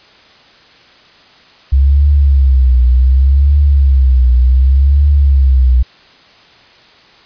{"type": "tone with vibrato", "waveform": "sine", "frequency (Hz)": 66.6, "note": "C2", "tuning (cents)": 31, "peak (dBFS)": -5, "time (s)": [1.72, 5.83], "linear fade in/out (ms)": 10, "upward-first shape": "triangle", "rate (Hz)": 0.67, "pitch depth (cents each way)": 150, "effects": ["white hiss -43 dBFS RMS until 7.25 s", "resampled to 11025 Hz"]}